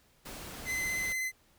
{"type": "noise", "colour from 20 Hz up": "pink", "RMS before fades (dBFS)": -44, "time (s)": [0.25, 1.13], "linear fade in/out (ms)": 10}
{"type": "tone with vibrato", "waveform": "45% pulse", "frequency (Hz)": 2045, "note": "C7", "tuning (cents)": -40, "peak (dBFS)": -31, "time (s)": [0.65, 1.32], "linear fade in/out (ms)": 50, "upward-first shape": "triangle", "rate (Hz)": 16, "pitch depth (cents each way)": 21}
{"effects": ["pink hiss -66 dBFS RMS until 1.58 s"]}